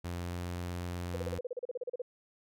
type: tone with pitch glide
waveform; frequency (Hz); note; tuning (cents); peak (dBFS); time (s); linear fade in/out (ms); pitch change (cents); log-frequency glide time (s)
sawtooth; 87.31 to 88.12; F2 to F2; 0 to +16; -32; 0.04-1.39; 10; +16; 0.21-0.36
type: tone bursts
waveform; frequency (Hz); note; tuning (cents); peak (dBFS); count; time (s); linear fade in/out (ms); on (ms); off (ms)
sine; 493.9; B4; 0; -33; 15; 1.14-2.019; 5; 25; 36
effects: none